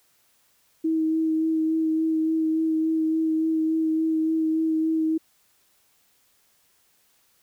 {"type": "tone with vibrato", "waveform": "sine", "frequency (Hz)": 319, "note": "D#4", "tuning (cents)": 43, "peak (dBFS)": -20, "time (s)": [0.84, 5.18], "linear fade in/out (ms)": 10, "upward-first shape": "sine", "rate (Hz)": 3.5, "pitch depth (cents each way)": 15, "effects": ["white hiss -64 dBFS RMS until 7.42 s"]}